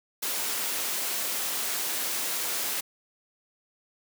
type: high-pass noise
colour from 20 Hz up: white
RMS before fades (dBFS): -30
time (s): 0.22-2.81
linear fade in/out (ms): 10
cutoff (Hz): 250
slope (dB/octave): 12
effects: none